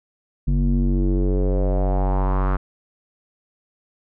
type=tone with low-pass filter sweep; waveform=square; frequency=47.24 Hz; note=F#1; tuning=37 cents sharp; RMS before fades=-19 dBFS; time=0.47-2.57 s; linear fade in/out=10 ms; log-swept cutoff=190 to 1300 Hz; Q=3.4; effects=none